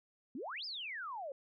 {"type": "exponential two-way sweep", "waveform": "sine", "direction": "up then down", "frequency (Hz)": [222.7, 5290, 521], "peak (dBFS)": -40, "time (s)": [0.35, 1.32], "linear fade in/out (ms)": 2, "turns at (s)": 0.65, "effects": []}